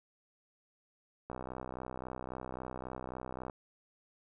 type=click train; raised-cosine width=1 ms; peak=-27 dBFS; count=141; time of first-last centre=1.3-3.498 s; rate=63.7 Hz; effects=none